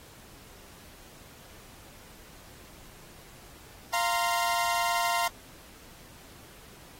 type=chord; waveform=sawtooth; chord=F suspended fourth; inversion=none; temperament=equal with one note detuned; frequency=694 / 932.3 / 1046.5 Hz; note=F5 / Bb5 / C6; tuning=-11 / 0 / 0 cents; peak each=-25 / -26 / -27 dBFS; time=3.93-5.28 s; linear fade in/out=5 ms; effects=pink hiss -52 dBFS RMS until 6.99 s + AAC 48 kbps